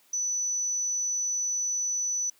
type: tone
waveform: sine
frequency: 5970 Hz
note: F#8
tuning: 15 cents sharp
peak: -26 dBFS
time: 0.13-2.3 s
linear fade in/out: 5 ms
effects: white hiss -62 dBFS RMS until 2.39 s + high-pass 150 Hz 12 dB/octave